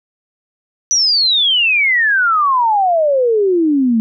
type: exponential sweep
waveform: sine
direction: down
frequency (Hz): 5990 to 218.5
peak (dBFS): -10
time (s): 0.91-4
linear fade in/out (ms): 0
effects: none